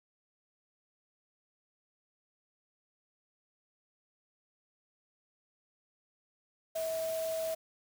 sine tone in noise, 647 Hz, E5, 32 cents flat, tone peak -32 dBFS, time 6.75-7.55 s, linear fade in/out 10 ms, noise white, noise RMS -45 dBFS, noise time 6.75-7.55 s, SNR +10 dB, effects none

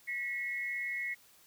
sine tone pair together, 1939.5 / 2177 Hz, B6 / C#7, -32 / -32 cents, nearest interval major second, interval 200 cents, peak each -37 / -36 dBFS, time 0.07-1.15 s, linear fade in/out 20 ms, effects white hiss -62 dBFS RMS until 1.46 s

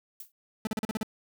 violet noise with exponential decay, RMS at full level -38 dBFS, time 0.2-0.32 s, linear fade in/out 2 ms, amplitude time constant 26 ms
40% pulse tone bursts, 217.4 Hz, A3, 21 cents flat, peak -27 dBFS, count 7, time 0.65-1.031 s, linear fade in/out 2 ms, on 21 ms, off 39 ms
effects none

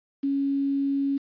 sine tone with quantisation, 277.2 Hz, C#4, in tune, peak -22 dBFS, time 0.23-1.18 s, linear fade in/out 10 ms, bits 8, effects resampled to 11025 Hz

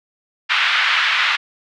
pink band-pass noise, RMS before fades -17 dBFS, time 0.49-1.37 s, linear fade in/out 20 ms, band 1300 to 3400 Hz, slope 24 dB/octave, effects none

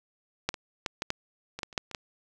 clicks, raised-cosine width 0.2 ms, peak -9 / -20 / -12 / -13 / -11 / -20 / -15 / -30 / -9 / -26 / -15 dBFS, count 11, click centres 0.49 / 0.542 / 0.862 / 1.021 / 1.104 / 1.59 / 1.632 / 1.728 / 1.778 / 1.913 / 1.948 s, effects none

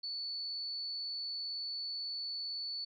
sine tone, 4459 Hz, C#8, 9 cents sharp, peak -37 dBFS, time 0.03-2.85 s, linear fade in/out 10 ms, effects none

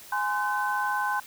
sine tone cluster, 831 / 1034 / 1521 Hz, G#5 / C6 / F#6, +1 / -21 / +47 cents, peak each -29 dBFS, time 0.12-1.2 s, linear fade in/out 5 ms, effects white hiss -47 dBFS RMS until 1.26 s

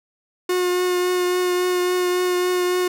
45% pulse tone with vibrato, 360.7 Hz, F#4, 44 cents flat, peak -18 dBFS, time 0.49-2.88 s, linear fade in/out 5 ms, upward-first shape triangle, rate 3.6 Hz, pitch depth 16 cents each way, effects none

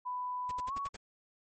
sine tone with pitch glide, 995 to 1116.8 Hz, B5 to C#6, +13 to +13 cents, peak -34 dBFS, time 0.05-0.89 s, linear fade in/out 20 ms, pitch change +200 cents, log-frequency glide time 0.66-0.73 s
pink noise bursts, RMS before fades -45 dBFS, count 6, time 0.49-0.964 s, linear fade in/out 5 ms, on 24 ms, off 66 ms
effects MP3 32 kbps

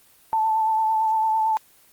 sine tone with vibrato, 880 Hz, A5, in tune, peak -18 dBFS, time 0.33-1.57 s, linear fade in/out 0 ms, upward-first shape sine, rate 8.9 Hz, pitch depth 23 cents each way, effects white hiss -55 dBFS RMS until 1.92 s + Opus 24 kbps

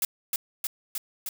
blue noise with echo, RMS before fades -25 dBFS, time 0.02-0.05 s, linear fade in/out 2 ms, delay 310 ms, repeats 4, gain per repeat -2 dB, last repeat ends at 1.29 s, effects none

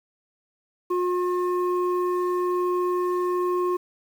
sine tone pair together, 358.7 / 1075 Hz, F4 / C6, +46 / +47 cents, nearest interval octave + perfect fifth, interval 1901 cents, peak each -21 / -26 dBFS, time 0.9-3.77 s, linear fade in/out 10 ms, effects tanh soft clip ceiling -17 dBFS + 8-bit

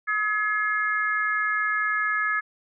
harmonic tone, 424.6 Hz, G#4, 38 cents sharp, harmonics 3 / 4 / 5, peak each -27 / -24 / -31 dBFS, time 0.07-2.41 s, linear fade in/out 20 ms, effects none

